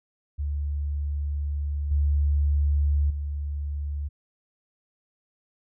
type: tone with level steps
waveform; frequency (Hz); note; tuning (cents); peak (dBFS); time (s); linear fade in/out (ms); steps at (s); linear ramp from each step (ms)
sine; 72.5; D2; -22; -25 / -19 / -27; 0.38-4.09; 20; 1.91 / 3.1; 5
effects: none